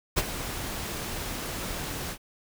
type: noise with ADSR envelope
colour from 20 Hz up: pink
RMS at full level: -22 dBFS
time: 0.16-2.18 s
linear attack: 22 ms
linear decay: 33 ms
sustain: -12 dB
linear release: 73 ms
effects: none